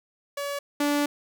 sawtooth tone pair in turn, 568 / 290.3 Hz, C#5 / D4, +42 / -20 cents, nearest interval octave, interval 1162 cents, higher first, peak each -25 / -18 dBFS, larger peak second, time 0.37-0.59 / 0.8-1.06 s, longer second, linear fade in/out 5 ms, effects none

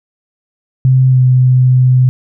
sine tone with pitch glide, 130.1 to 127.57 Hz, C3 to C3, -9 to -43 cents, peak -5 dBFS, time 0.85-2.09 s, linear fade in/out 0 ms, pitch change -34 cents, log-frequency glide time 1.09-1.21 s, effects none

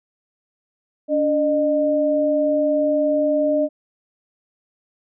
sine tone pair together, 288.4 / 608.5 Hz, D4 / D#5, -31 / -39 cents, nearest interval octave + minor second, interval 1292 cents, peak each -21 / -17 dBFS, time 1.08-3.69 s, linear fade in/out 50 ms, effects none

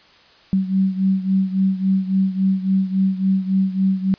sine beating tone pair, 190 / 193.6 Hz, F#3 / G3, +46 / -21 cents, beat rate 3.6 Hz, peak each -17 / -21 dBFS, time 0.53-4.14 s, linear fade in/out 0 ms, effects white hiss -50 dBFS RMS until 4.18 s + resampled to 11025 Hz

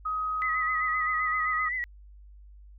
sine tone with pitch glide, 1261 to 1253 Hz, D#6 to D#6, +23 to +12 cents, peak -27 dBFS, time 0.05-1.69 s, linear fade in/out 10 ms, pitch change -11 cents, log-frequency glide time 0.54-0.97 s
sine tone with vibrato, 1977 Hz, B6, 1 cent sharp, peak -28 dBFS, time 0.42-1.84 s, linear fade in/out 0 ms, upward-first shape sine, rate 7.7 Hz, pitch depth 54 cents each way
effects added 50 Hz sine -47 dBFS peak until 2.78 s

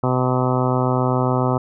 harmonic tone, 127.3 Hz, C3, 47 cents flat, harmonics 1 / 2 / 3 / 4 / 5 / 6 / 7 / 8 / 9 / 10, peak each -20 / -23 / -25 / -26 / -27 / -28 / -28 / -29 / -30 / -30 dBFS, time 0.03-1.58 s, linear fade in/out 5 ms, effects none

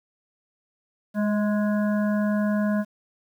harmonic tone with a mistuned harmonic, 207.7 Hz, G#3, in tune, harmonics 1 / 3 / 5 / 7 / 8, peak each -21 / -29 / -37 / -38 / -38 dBFS, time 1.14-2.85 s, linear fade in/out 50 ms, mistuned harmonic 3, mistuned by +28 cents, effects 9-bit

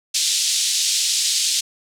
pink band-pass noise, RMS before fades -20 dBFS, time 0.14-1.61 s, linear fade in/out 10 ms, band 3500 to 8600 Hz, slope 24 dB/octave, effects none

